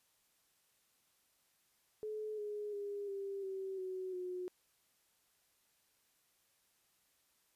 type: tone with pitch steps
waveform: sine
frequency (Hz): 428.8 / 417.1 / 405.7 / 394.6 / 383.8 / 373.3 / 363.1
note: A4 / G#4 / G#4 / G4 / G4 / F#4 / F#4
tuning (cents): -45 / +7 / -41 / +11 / -37 / +15 / -33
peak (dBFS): -39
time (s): 2.03-4.48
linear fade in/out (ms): 0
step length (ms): 350
effects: white hiss -75 dBFS RMS until 7.55 s + resampled to 32000 Hz